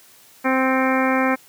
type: harmonic tone with a mistuned harmonic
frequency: 261.6 Hz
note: C4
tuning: in tune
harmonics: 1 / 2 / 3 / 4 / 5 / 6 / 7 / 8 / 9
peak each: -20 / -23 / -25 / -26 / -27 / -28 / -28 / -29 / -30 dBFS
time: 0.44-1.36 s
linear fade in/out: 20 ms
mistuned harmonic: 8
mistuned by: +40 cents
effects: white hiss -50 dBFS RMS until 1.48 s + high-pass 80 Hz 12 dB/octave